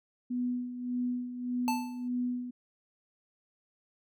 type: tone with tremolo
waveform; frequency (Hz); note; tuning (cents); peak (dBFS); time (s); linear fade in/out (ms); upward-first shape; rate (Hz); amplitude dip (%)
sine; 246.9; B3; 0; -28; 0.3-2.51; 10; sine; 1.7; 65
type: tone with exponential decay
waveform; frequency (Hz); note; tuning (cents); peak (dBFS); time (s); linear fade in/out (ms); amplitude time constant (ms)
square; 880; A5; 0; -27; 1.68-2.08; 0; 86
effects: none